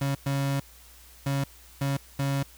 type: tone bursts at uneven times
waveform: 35% pulse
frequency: 138.59 Hz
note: C#3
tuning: in tune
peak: -23 dBFS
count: 5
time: 0.01-0.15 / 0.26-0.6 / 1.26-1.44 / 1.81-1.97 / 2.19-2.43 s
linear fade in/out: 5 ms
effects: added 60 Hz sine -53 dBFS peak until 2.57 s + white hiss -53 dBFS RMS until 2.57 s